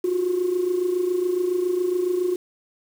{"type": "tone with amplitude modulation", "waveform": "sine", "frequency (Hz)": 360.6, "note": "F#4", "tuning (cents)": -45, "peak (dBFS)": -16, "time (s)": [0.04, 2.36], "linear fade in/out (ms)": 5, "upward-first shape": "sine", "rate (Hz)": 27.2, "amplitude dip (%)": 65, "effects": ["tanh soft clip ceiling -14 dBFS", "7-bit"]}